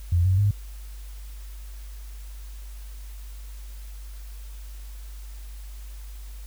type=tone with pitch steps; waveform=sine; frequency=86.4 / 93.68 / 101.57 Hz; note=F2 / F#2 / G#2; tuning=-18 / +22 / -38 cents; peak=-17 dBFS; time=0.12-0.51 s; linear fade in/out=5 ms; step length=130 ms; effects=added 50 Hz sine -36 dBFS peak until 6.46 s + white hiss -52 dBFS RMS until 6.46 s